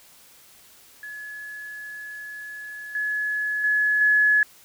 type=tone with level steps; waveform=sine; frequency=1700 Hz; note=G#6; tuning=40 cents sharp; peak=-34 / -23 / -18 / -15 dBFS; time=1.03-4.43 s; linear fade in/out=2 ms; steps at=2.95 / 3.64 / 4.01 s; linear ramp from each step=2 ms; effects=white hiss -52 dBFS RMS until 4.64 s